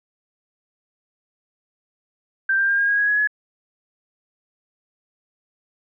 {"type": "tone with pitch steps", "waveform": "sine", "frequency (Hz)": [1570, 1587.3, 1604.8, 1622.6, 1640.5, 1658.6, 1676.9, 1695.4], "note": ["G6", "G6", "G6", "G#6", "G#6", "G#6", "G#6", "G#6"], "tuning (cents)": [2, 21, 40, -41, -22, -3, 16, 35], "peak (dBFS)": -16, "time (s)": [2.49, 3.274], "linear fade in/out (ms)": 5, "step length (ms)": 98, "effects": []}